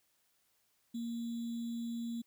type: tone with sample-and-hold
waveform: sine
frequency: 233.1 Hz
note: A#3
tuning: in tune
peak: -36 dBFS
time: 0.94-2.22 s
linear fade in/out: 10 ms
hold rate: 3675 Hz
effects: white hiss -75 dBFS RMS until 2.26 s